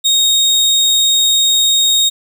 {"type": "tone", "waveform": "30% pulse", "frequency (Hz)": 3729, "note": "A#7", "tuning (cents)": 0, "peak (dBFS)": -7, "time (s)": [0.04, 2.1], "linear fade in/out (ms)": 20, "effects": []}